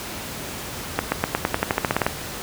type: accelerating click train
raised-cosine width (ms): 0.5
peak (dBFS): -3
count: 14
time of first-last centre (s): 0.99-2.065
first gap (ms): 130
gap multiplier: 0.92
effects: pink hiss -32 dBFS RMS until 2.42 s + high-pass 60 Hz 12 dB/octave